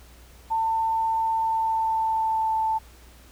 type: tone with pitch glide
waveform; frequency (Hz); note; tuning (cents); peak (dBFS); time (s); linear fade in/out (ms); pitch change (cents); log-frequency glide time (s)
sine; 896 to 882.6; A5 to A5; +31 to +5; -21; 0.5-2.79; 20; -26; 1.39-2.59
effects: added 60 Hz sine -49 dBFS peak until 3.31 s + pink hiss -53 dBFS RMS until 3.31 s